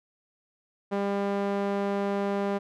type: tone with band-pass filter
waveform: sawtooth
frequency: 200 Hz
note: G3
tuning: 35 cents sharp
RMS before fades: -28 dBFS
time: 0.91-2.59 s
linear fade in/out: 20 ms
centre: 560 Hz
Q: 0.79
effects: none